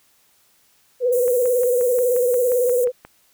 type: tone with vibrato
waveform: sine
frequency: 493.9 Hz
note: B4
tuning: in tune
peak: -15 dBFS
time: 1-2.92 s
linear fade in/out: 50 ms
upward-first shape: sine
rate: 18 Hz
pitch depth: 63 cents each way
type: high-pass noise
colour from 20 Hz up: white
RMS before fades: -31 dBFS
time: 1.12-2.85 s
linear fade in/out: 10 ms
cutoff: 6900 Hz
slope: 48 dB/octave
type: click train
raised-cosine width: 0.5 ms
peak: -23 dBFS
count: 11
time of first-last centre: 1.28-3.05 s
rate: 5.65 Hz
effects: white hiss -59 dBFS RMS until 3.33 s